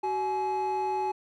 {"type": "tone pair together", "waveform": "triangle", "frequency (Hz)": [377.2, 846.8], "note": ["F#4", "G#5"], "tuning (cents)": [33, 33], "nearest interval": "octave + major second", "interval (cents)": 1400, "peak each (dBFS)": [-29, -25], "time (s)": [0.03, 1.12], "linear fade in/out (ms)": 10, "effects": ["tanh soft clip ceiling -20 dBFS"]}